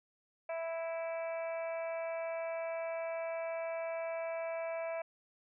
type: harmonic tone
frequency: 329.6 Hz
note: E4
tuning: in tune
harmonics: 2 / 3 / 4 / 5 / 6 / 7 / 8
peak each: -36 / -48 / -52 / -53 / -57 / -48 / -56 dBFS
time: 0.49-5.02 s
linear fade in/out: 5 ms
effects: none